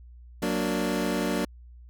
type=chord; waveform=25% pulse; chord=Gb augmented; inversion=none; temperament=equal; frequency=185 / 233.1 / 293.7 Hz; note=Gb3 / Bb3 / D4; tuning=0 / 0 / 0 cents; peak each=-26 dBFS; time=0.42-1.45 s; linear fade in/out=5 ms; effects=added 60 Hz sine -45 dBFS peak until 1.89 s